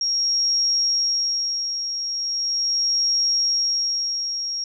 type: tone with tremolo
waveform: sine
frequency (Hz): 5588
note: F8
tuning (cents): 0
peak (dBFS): -17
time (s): 0.01-4.64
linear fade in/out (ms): 2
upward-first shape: sine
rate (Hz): 0.39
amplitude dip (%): 55
effects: none